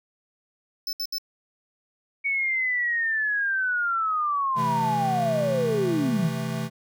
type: tone bursts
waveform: square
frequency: 5274 Hz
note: E8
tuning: in tune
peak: -27 dBFS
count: 3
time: 0.87-1.183 s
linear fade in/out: 2 ms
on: 59 ms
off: 68 ms
type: linear sweep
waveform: sine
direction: down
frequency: 2241 to 141.2 Hz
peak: -22 dBFS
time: 2.24-6.3 s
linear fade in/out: 20 ms
type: chord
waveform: square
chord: A minor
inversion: first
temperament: equal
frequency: 130.81 / 164.81 / 220 Hz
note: C3 / E3 / A3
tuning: 0 / 0 / 0 cents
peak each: -32 dBFS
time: 4.55-6.7 s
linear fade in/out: 50 ms
effects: none